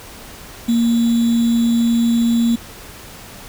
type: tone with sample-and-hold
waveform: sine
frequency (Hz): 233.1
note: A#3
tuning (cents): 0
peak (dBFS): -12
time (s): 0.68-2.56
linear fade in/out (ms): 10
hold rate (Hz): 3675
effects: pink hiss -37 dBFS RMS until 3.48 s